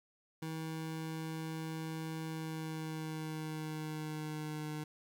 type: tone with pitch glide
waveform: 25% pulse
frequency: 159.8 to 152.58 Hz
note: D#3 to D#3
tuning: +47 to -34 cents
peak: -35 dBFS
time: 0.42-4.84 s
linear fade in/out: 5 ms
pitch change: -81 cents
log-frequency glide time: 2.26-4.7 s
effects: 12-bit